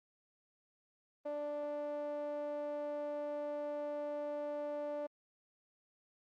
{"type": "tone with band-pass filter", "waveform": "sawtooth", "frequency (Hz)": 293.7, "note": "D4", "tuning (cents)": 0, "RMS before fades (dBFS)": -40, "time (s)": [1.25, 5.07], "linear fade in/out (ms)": 10, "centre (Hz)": 620, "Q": 4, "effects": ["Opus 32 kbps"]}